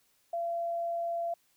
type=tone; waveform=sine; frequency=681 Hz; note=F5; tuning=44 cents flat; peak=-30 dBFS; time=0.33-1.34 s; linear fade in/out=5 ms; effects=white hiss -70 dBFS RMS until 1.56 s